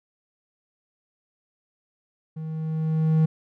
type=tone with level ramp; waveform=triangle; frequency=158.3 Hz; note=D#3; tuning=30 cents sharp; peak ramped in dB=-29 to -13 dBFS; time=2.36-3.26 s; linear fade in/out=10 ms; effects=none